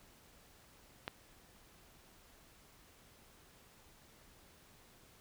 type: click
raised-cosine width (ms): 0.3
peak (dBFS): -22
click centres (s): 1.079
effects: pink hiss -63 dBFS RMS until 5.2 s